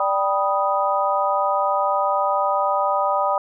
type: harmonic tone with a mistuned harmonic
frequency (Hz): 196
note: G3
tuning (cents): 0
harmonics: 3 / 4 / 5 / 6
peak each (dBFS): -23 / -23 / -23 / -23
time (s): 0-3.38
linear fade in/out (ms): 2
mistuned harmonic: 6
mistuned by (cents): +100
effects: none